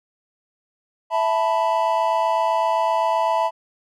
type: chord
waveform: triangle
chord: E suspended fourth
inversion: none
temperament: equal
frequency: 659.3 / 880 / 987.8 Hz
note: E5 / A5 / B5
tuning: 0 / 0 / 0 cents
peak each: -20 dBFS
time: 1.1-3.51 s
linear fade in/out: 50 ms
effects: none

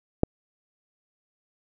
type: click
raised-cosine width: 2 ms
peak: -5 dBFS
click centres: 0.234 s
effects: none

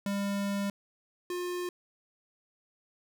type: tone pair in turn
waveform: square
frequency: 200 / 356.4 Hz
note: G3 / F4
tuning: +35 / +35 cents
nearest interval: minor seventh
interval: 1000 cents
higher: second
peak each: -30 / -33 dBFS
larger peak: first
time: 0.06-0.7 / 1.3-1.69 s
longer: first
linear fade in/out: 2 ms
effects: none

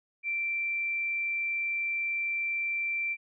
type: tone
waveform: sine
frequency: 2349 Hz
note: D7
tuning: in tune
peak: -28 dBFS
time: 0.23-3.17 s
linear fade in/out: 50 ms
effects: none

